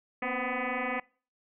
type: tone with frequency modulation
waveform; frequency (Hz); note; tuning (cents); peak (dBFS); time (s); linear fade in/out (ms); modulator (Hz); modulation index
sine; 741; F#5; +2; -29; 0.22-1; 5; 251; 6.5
effects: noise-tail reverb RT60 0.4 s tail -24 dB re dry